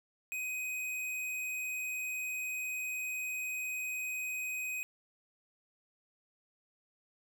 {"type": "tone", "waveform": "square", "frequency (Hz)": 2509, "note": "D#7", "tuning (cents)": 14, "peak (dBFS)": -36, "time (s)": [0.32, 4.83], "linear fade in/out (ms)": 0, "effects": []}